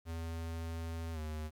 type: tone with pitch glide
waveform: square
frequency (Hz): 82.41 to 77.34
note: E2 to D#2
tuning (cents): 0 to -10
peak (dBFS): -39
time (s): 0.05-1.51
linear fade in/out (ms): 50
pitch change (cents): -110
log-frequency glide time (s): 1.13-1.19
effects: 11-bit